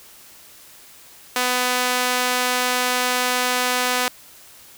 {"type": "tone with high-pass filter", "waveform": "sawtooth", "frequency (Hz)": 249.6, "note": "B3", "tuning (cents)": 19, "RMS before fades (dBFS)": -21, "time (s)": [1.36, 4.08], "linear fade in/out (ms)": 0, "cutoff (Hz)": 750, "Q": 0.53, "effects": ["white hiss -46 dBFS RMS until 4.77 s"]}